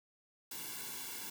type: noise with comb filter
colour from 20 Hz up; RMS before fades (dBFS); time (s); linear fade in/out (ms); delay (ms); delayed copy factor
white; -44; 0.51-1.3; 5; 1.6; -1
effects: none